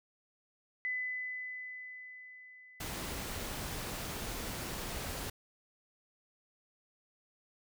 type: tone with exponential decay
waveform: sine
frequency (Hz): 2007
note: B6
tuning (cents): +27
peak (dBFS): -32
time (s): 0.85-4.3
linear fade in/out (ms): 0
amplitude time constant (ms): 750
type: noise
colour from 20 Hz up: pink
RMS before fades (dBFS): -40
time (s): 2.8-5.3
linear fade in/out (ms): 5
effects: none